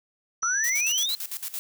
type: tone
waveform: sine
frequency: 5920 Hz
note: F#8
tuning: in tune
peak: -25 dBFS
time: 0.42-1.06 s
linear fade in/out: 10 ms
type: exponential sweep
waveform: sine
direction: up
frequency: 1300 to 4186 Hz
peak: -25 dBFS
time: 0.43-1.15 s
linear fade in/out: 0 ms
type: noise with tremolo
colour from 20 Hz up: blue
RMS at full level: -32 dBFS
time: 0.64-1.59 s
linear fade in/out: 0 ms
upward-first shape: square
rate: 8.9 Hz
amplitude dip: 80%
effects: none